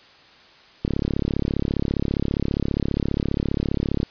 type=click train; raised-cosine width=3 ms; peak=-9 dBFS; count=112; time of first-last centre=0.85-4.031 s; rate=34.9 Hz; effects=white hiss -50 dBFS RMS until 4.1 s + resampled to 11025 Hz